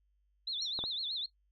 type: tone with vibrato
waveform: sine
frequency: 3848 Hz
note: B7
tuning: 46 cents flat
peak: -34 dBFS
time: 0.47-1.26 s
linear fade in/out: 5 ms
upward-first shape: sine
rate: 7.9 Hz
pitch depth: 190 cents each way
type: tone with exponential decay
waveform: sine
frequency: 5600 Hz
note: F8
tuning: 4 cents sharp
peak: -35 dBFS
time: 0.62-0.72 s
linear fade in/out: 2 ms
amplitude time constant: 20 ms
type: clicks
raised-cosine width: 1 ms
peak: -28 dBFS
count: 2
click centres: 0.79 / 0.839 s
effects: noise-tail reverb RT60 0.1 s tail -17 dB re dry + added 50 Hz sine -70 dBFS peak until 1.51 s